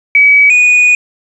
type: tone pair in turn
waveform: sine / triangle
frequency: 2277 / 2468 Hz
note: C#7 / D#7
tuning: +46 / -15 cents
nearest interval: minor second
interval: 139 cents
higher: second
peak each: -3 dBFS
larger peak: neither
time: 0.15-0.5 / 0.5-0.95 s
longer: second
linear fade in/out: 2 ms
effects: resampled to 24000 Hz + 7-bit